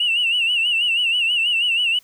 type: tone with vibrato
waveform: sine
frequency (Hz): 2810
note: F7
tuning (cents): +10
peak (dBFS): -15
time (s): 0-1.99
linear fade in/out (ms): 5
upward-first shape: sine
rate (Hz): 6.2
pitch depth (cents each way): 98
effects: tanh soft clip ceiling -12 dBFS + white hiss -55 dBFS RMS until 2.03 s